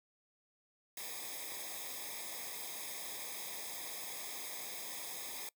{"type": "noise with comb filter", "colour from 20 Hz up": "white", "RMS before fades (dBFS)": -44, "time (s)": [0.97, 5.49], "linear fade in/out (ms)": 2, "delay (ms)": 0.69, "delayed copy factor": -1, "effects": ["noise-tail reverb RT60 0.1 s tail -23 dB re dry"]}